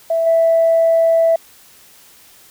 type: tone with level steps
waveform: sine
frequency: 659.3 Hz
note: E5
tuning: in tune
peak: -13 / -9 dBFS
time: 0.1-1.36 s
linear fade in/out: 5 ms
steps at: 0.26 s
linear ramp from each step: 10 ms
effects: tanh soft clip ceiling -5 dBFS + white hiss -46 dBFS RMS until 2.5 s